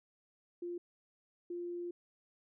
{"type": "tone bursts at uneven times", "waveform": "sine", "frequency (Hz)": 349, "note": "F4", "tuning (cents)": -1, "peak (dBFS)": -38, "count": 2, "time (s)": [[0.62, 0.78], [1.5, 1.91]], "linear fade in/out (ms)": 5, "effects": []}